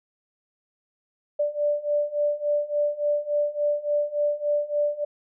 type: beating tone pair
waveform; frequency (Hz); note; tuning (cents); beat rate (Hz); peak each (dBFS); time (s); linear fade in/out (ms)
sine; 586 / 589.5; D5 / D5; -4 / +6; 3.5; -26 / -24; 1.39-5.05; 10
effects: none